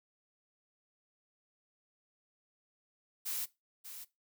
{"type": "noise with echo", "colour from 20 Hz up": "blue", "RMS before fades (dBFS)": -37, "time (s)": [3.25, 3.46], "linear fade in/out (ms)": 20, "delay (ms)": 590, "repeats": 1, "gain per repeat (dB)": -10, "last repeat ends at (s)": 4.05, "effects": ["noise-tail reverb RT60 0.2 s tail -18 dB re dry"]}